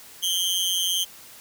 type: tone with amplitude modulation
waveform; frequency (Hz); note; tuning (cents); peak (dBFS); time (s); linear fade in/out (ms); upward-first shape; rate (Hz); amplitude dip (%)
sawtooth; 3147; G7; +6; -15; 0.22-1.05; 20; sine; 182; 85
effects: white hiss -46 dBFS RMS until 1.4 s